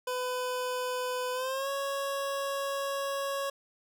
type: tone with pitch glide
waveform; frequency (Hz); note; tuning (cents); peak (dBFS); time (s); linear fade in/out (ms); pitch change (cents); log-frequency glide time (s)
25% pulse; 502 to 553.8; B4 to C#5; +28 to -2; -27; 0.07-3.5; 5; +170; 1.33-1.69
effects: none